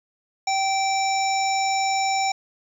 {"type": "harmonic tone", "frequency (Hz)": 776, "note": "G5", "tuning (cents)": -18, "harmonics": [1, 3, 5, 7, 9], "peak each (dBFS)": [-21, -28, -36, -30, -32], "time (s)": [0.47, 2.32], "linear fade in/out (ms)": 5, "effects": ["9-bit"]}